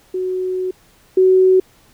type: tone pair in turn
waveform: sine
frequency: 370 / 374.1 Hz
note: F#4 / F#4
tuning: 0 / +19 cents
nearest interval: unison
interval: 19 cents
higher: second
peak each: -18 / -8 dBFS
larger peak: second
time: 0.14-0.71 / 1.17-1.6 s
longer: first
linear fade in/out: 5 ms
effects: pink hiss -52 dBFS RMS until 1.93 s